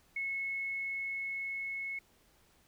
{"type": "tone with level ramp", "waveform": "sine", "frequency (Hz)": 2189, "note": "C#7", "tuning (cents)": -22, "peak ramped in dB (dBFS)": [-33, -36], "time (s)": [0.16, 1.99], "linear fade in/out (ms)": 5, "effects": ["pink hiss -67 dBFS RMS until 2.67 s"]}